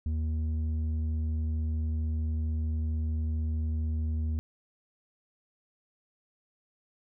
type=tone with low-pass filter; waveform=square; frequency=77.78 Hz; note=D#2; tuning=in tune; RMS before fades=-30 dBFS; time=0.06-4.39 s; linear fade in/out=0 ms; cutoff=160 Hz; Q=6.7; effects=none